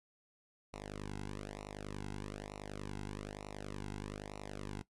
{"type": "tone with flanger", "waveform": "sawtooth", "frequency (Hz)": 50.6, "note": "G#1", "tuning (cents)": -44, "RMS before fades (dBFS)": -45, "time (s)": [0.73, 4.82], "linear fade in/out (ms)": 10, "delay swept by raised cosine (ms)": [0.61, 1.71], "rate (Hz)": 1.1, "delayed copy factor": -0.85, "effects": ["noise-tail reverb RT60 0.1 s tail -17 dB re dry", "resampled to 24000 Hz"]}